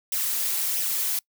blue noise with flanger, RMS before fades -26 dBFS, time 0.12-1.19 s, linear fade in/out 2 ms, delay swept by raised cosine 0.34 to 4.74 ms, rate 1.5 Hz, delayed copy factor +0.6, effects noise-tail reverb RT60 0.1 s tail -25 dB re dry

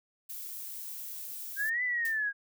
violet noise, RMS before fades -41 dBFS, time 0.29-1.7 s, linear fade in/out 10 ms
sine linear two-way sweep, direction up then down, 1579 to 2016 to 1619 Hz, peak -28 dBFS, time 1.56-2.33 s, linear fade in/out 50 ms, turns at 1.83 s
blue noise with exponential decay, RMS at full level -39 dBFS, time 2.05-2.24 s, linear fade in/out 1 ms, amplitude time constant 41 ms
effects none

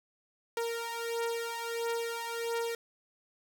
sawtooth beating tone pair, 463.7 / 465.2 Hz, A#4 / A#4, -9 / -4 cents, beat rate 1.5 Hz, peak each -31 / -33 dBFS, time 0.57-2.75 s, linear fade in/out 2 ms, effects none

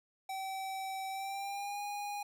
square tone with pitch glide, 769 to 819.4 Hz, G5 to G#5, -33 to -24 cents, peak -38 dBFS, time 0.29-2.23 s, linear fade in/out 5 ms, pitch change +109 cents, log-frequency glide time 1.09-1.81 s, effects none

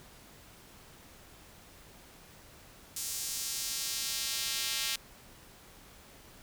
square tone with high-pass filter sweep, 124 Hz, B2, 7 cents sharp, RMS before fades -35 dBFS, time 2.96-4.96 s, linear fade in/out 5 ms, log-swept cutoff 7000 to 3200 Hz, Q 1.1, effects pink hiss -55 dBFS RMS until 6.42 s

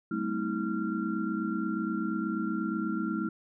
sine tone cluster, 191.6 / 219.9 / 257.9 / 322.2 / 1379 Hz, G3 / A3 / C4 / E4 / F6, -39 / -1 / -25 / -39 / -22 cents, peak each -35 / -33 / -39 / -33 / -38 dBFS, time 0.11-3.29 s, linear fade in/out 5 ms, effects none

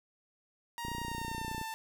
sawtooth tone with pitch glide, 940 to 890.3 Hz, A#5 to A5, +14 to +20 cents, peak -34 dBFS, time 0.78-1.74 s, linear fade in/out 0 ms, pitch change -94 cents, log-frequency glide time 1-1.52 s
click train, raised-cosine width 3 ms, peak -28 dBFS, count 24, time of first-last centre 0.85-1.614 s, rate 30.1 Hz
effects 10-bit

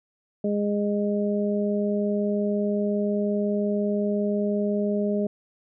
harmonic tone, 205.6 Hz, G#3, 17 cents flat, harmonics 1 / 2 / 3, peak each -24 / -27 / -29 dBFS, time 0.44-5.27 s, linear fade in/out 5 ms, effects none

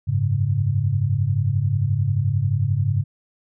sine chord, F# suspended second, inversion none, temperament equal, 92.5 / 103.83 / 138.59 Hz, F#2 / G#2 / C#3, 0 / 0 / 0 cents, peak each -26 / -20 / -22 dBFS, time 0.07-3.04 s, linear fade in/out 20 ms, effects none

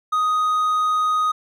triangle tone, 1248 Hz, D#6, 5 cents sharp, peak -15 dBFS, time 0.12-1.32 s, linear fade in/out 10 ms, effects none

